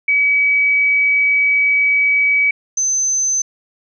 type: tone pair in turn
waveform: sine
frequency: 2277 / 6160 Hz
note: C#7 / G8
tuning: +46 / -31 cents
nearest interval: octave + perfect fourth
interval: 1723 cents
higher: second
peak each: -11 / -14 dBFS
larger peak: first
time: 0.08-2.51 / 2.77-3.42 s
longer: first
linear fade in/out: 5 ms
effects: none